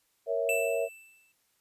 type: chord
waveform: sine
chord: A# diminished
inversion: none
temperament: equal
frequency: 466.2 / 554.4 / 659.3 Hz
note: A#4 / C#5 / E5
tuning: 0 / 0 / 0 cents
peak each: -31 dBFS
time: 0.26-0.89 s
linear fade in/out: 50 ms
type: tone with exponential decay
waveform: square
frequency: 2652 Hz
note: E7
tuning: 10 cents sharp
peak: -27 dBFS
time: 0.49-1.32 s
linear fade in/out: 1 ms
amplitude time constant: 180 ms
effects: white hiss -72 dBFS RMS until 1.6 s + resampled to 32000 Hz